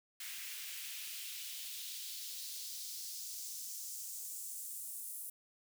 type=noise with high-pass filter sweep; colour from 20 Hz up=white; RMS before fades=-45 dBFS; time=0.2-5.3 s; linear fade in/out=5 ms; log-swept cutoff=2000 to 10000 Hz; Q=1.7; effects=none